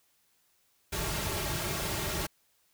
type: noise with comb filter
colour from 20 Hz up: pink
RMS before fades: -33 dBFS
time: 0.92-2.27 s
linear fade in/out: 10 ms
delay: 4 ms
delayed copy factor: -0.65
effects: white hiss -70 dBFS RMS until 2.73 s